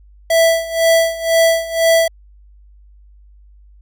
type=tone with tremolo; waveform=square; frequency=659.3 Hz; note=E5; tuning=in tune; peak=-9 dBFS; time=0.3-2.08 s; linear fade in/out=5 ms; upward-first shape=sine; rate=2 Hz; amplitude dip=85%; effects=added 50 Hz sine -42 dBFS peak until 3.81 s